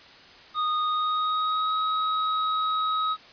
square tone with pitch glide, 1237 to 1270.3 Hz, D#6 to D#6, -10 to +36 cents, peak -24 dBFS, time 0.54-3.17 s, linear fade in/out 50 ms, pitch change +46 cents, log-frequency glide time 0.87-1.74 s, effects white hiss -49 dBFS RMS until 3.32 s + resampled to 11025 Hz

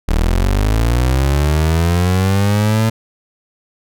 30% pulse linear sweep, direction up, 36.48 to 113 Hz, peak -9 dBFS, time 0.08-2.9 s, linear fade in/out 10 ms, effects none

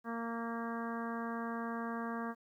harmonic tone with a mistuned harmonic, 231 Hz, A#3, 16 cents flat, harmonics 1 / 2 / 3 / 4 / 5 / 6 / 7 / 8, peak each -39 / -45 / -46 / -47 / -44 / -52 / -47 / -56 dBFS, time 0.04-2.35 s, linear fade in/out 50 ms, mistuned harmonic 8, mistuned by +31 cents, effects 12-bit

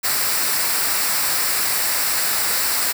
white noise with comb filter, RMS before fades -20 dBFS, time 0.03-2.93 s, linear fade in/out 20 ms, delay 0.31 ms, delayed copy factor -0.55, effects none

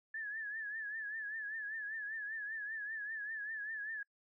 sine tone with vibrato, 1728 Hz, A6, 32 cents flat, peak -39 dBFS, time 0.14-4.03 s, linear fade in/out 5 ms, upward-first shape triangle, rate 5.1 Hz, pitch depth 97 cents each way, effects noise-tail reverb RT60 0.1 s tail -26 dB re dry

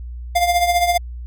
square tone with tremolo, 701 Hz, F5, 6 cents sharp, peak -12 dBFS, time 0.35-0.98 s, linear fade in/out 10 ms, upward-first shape triangle, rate 15 Hz, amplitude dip 70%, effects added 60 Hz sine -28 dBFS peak until 1.26 s

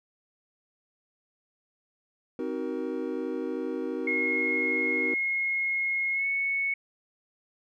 triangle chord, C half-diminished seventh, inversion none, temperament just, 261.6 / 314 / 376.7 / 470.9 Hz, C4 / Eb4 / Gb4 / Bb4, 0 / +16 / +31 / +18 cents, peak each -33 dBFS, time 2.39-5.14 s, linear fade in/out 2 ms
sine tone with pitch glide, 2159 to 2211 Hz, C#7 to C#7, -46 to -5 cents, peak -25 dBFS, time 4.07-6.74 s, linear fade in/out 5 ms, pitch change +41 cents, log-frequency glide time 6.13-6.26 s
effects none

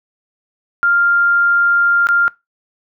sine tone with dropouts, 1396.9 Hz, F6, in tune, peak -10 dBFS, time 0.83-2.28 s, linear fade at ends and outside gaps 0 ms, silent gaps 2.07-2.088 s, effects noise-tail reverb RT60 0.2 s tail -21 dB re dry

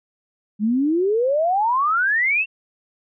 sine exponential sweep, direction up, 202 to 2749 Hz, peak -16 dBFS, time 0.59-2.46 s, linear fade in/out 50 ms, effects none

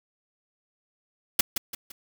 white noise with echo, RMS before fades -19 dBFS, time 1.39-1.41 s, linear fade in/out 5 ms, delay 170 ms, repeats 3, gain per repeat -8 dB, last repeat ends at 1.92 s, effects none

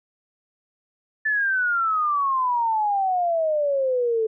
sine exponential sweep, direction down, 1760 to 434.6 Hz, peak -19 dBFS, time 1.25-4.27 s, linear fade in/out 10 ms, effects none

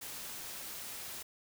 white noise, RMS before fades -44 dBFS, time 0.01-1.23 s, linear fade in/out 10 ms, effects none

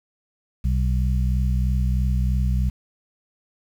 harmonic tone, 63.1 Hz, B1, 38 cents sharp, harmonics 1 / 2 / 3, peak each -19 / -25 / -29 dBFS, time 0.64-2.7 s, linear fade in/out 10 ms, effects 8-bit

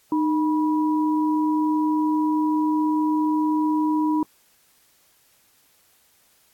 sine tone pair together, 307.1 / 974 Hz, D#4 / B5, -23 / -24 cents, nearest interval octave + minor sixth, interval 1999 cents, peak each -19 / -26 dBFS, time 0.12-4.23 s, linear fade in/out 2 ms, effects white hiss -60 dBFS RMS until 6.53 s + AAC 64 kbps

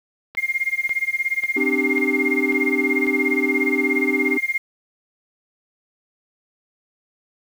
click train, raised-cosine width 0.3 ms, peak -20 dBFS, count 6, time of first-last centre 0.35-3.067 s, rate 1.84 Hz
sine tone with tremolo, 2123 Hz, C7, 25 cents sharp, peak -16 dBFS, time 0.37-4.58 s, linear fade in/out 5 ms, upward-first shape sine, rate 17 Hz, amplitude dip 95%
triangle chord, C suspended second, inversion none, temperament equal with one note detuned, 261.6 / 299.7 / 392 Hz, C4 / D4 / G4, 0 / +35 / 0 cents, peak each -22 dBFS, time 1.56-4.38 s, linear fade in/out 10 ms
effects 7-bit

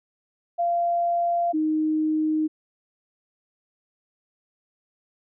sine tone pair in turn, 690 / 310.8 Hz, F5 / D#4, -21 / -2 cents, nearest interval octave + major second, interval 1381 cents, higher first, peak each -20 dBFS, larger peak neither, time 0.58-1.53 / 1.53-2.48 s, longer neither, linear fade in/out 20 ms, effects none

